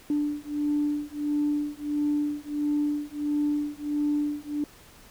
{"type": "beating tone pair", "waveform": "sine", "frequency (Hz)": [293.7, 295.2], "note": ["D4", "D4"], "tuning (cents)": [0, 9], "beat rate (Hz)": 1.5, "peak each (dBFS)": -27, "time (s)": [0.1, 4.64], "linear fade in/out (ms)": 2, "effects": ["tanh soft clip ceiling -17 dBFS", "pink hiss -52 dBFS RMS until 5.1 s"]}